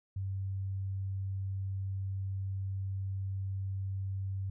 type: tone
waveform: sine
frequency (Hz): 96.6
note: G2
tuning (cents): -25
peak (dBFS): -33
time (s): 0.16-4.5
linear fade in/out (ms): 5
effects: none